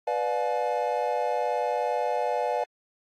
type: chord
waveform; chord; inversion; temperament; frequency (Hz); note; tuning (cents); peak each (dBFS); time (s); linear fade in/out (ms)
triangle; B diminished seventh; none; just; 493.9 / 592.7 / 711.2 / 853.4; B4 / D5 / F5 / Ab5; 0 / +16 / +31 / +47; -28; 0.07-2.64; 5
effects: AAC 48 kbps